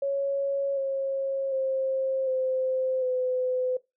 sine tone with pitch steps, 554.4 / 542.4 / 530.6 / 519.1 / 507.8 Hz, C#5 / C#5 / C5 / C5 / B4, 0 / -38 / +24 / -14 / +48 cents, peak -24 dBFS, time 0.02-3.77 s, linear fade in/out 5 ms, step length 750 ms, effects noise-tail reverb RT60 0.2 s tail -19 dB re dry

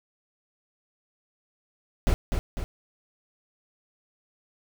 brown noise with echo, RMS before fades -20 dBFS, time 2.07-2.14 s, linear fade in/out 0 ms, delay 250 ms, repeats 2, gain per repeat -5 dB, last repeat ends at 2.64 s, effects none

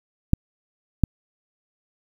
clicks, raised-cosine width 5 ms, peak -3 dBFS, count 2, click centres 0.334 / 1.037 s, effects 7-bit

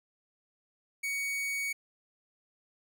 45% pulse tone, 2240 Hz, C#7, 18 cents sharp, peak -31 dBFS, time 1.03-1.73 s, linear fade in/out 10 ms, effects none

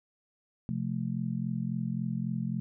sine chord, F major, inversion second, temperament just, 130.96 / 174.61 / 218.3 Hz, C3 / F3 / A3, +2 / 0 / -13 cents, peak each -34 dBFS, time 0.69-2.6 s, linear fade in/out 0 ms, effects none

